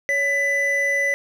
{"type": "tone pair together", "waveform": "triangle", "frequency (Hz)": [560, 1995.6], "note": ["C#5", "B6"], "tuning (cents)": [18, 17], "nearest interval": "octave + minor seventh", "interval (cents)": 2199, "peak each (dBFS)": [-24, -17], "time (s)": [0.09, 1.14], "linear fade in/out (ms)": 0, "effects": []}